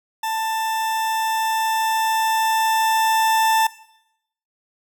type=tone with level ramp; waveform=40% pulse; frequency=887 Hz; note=A5; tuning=14 cents sharp; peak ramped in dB=-21 to -14 dBFS; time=0.23-3.67 s; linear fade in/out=5 ms; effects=noise-tail reverb RT60 0.8 s tail -18 dB re dry